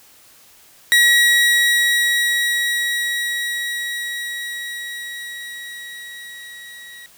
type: tone with level ramp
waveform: 30% pulse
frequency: 1912 Hz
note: A#6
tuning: 43 cents sharp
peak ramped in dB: -7 to -34 dBFS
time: 0.92-7.06 s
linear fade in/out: 0 ms
effects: white hiss -49 dBFS RMS until 7.17 s